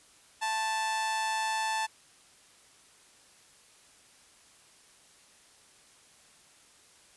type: tone with amplitude modulation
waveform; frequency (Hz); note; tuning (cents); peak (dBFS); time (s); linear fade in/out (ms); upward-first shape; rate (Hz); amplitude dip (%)
sawtooth; 880; A5; 0; -23; 0.41-1.87; 20; sine; 202; 40
effects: white hiss -59 dBFS RMS until 7.16 s + resampled to 24000 Hz